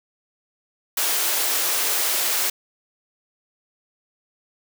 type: high-pass noise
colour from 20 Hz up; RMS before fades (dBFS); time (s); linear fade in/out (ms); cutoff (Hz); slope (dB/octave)
white; -22; 0.97-2.5; 5; 340; 24
effects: none